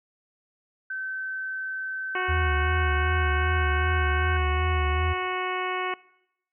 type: tone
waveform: sine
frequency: 1537 Hz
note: G6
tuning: 35 cents flat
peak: -29 dBFS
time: 0.9-4.37 s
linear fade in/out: 5 ms
type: harmonic tone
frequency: 367.9 Hz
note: F#4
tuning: 10 cents flat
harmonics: 1 / 2 / 3 / 4 / 5 / 6 / 7 / 8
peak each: -32 / -33 / -31 / -37 / -37 / -34 / -39 / -41 dBFS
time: 2.15-5.94 s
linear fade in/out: 2 ms
type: tone with vibrato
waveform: sine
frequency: 77.78 Hz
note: D#2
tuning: in tune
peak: -23 dBFS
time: 2.28-5.14 s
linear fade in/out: 20 ms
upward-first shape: sine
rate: 2.6 Hz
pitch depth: 88 cents each way
effects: noise-tail reverb RT60 0.8 s tail -22 dB re dry